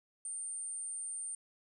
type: tone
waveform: sine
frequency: 8920 Hz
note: C#9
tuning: 10 cents sharp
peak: -38 dBFS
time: 0.25-1.35 s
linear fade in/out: 2 ms
effects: none